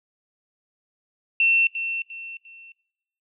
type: tone with echo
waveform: sine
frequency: 2700 Hz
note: E7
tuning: 41 cents sharp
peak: -16 dBFS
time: 1.4-1.67 s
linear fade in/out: 2 ms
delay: 350 ms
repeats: 3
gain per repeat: -9 dB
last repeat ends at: 2.72 s
effects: noise-tail reverb RT60 0.8 s tail -21 dB re dry